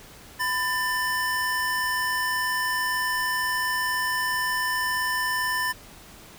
square tone pair together, 1001.4 / 1781 Hz, B5 / A6, +24 / +21 cents, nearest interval minor seventh, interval 997 cents, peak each -29 / -26 dBFS, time 0.39-5.73 s, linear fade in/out 20 ms, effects pink hiss -47 dBFS RMS until 6.38 s

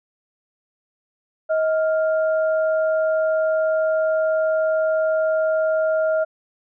sine tone pair together, 633.9 / 1396.9 Hz, D#5 / F6, +32 / 0 cents, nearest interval octave + major second, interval 1368 cents, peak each -17 / -28 dBFS, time 1.49-6.25 s, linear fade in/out 20 ms, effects none

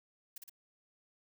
blue noise with echo, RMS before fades -45 dBFS, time 0.36-0.38 s, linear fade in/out 5 ms, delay 58 ms, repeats 2, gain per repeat -3 dB, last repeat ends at 0.496 s, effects none

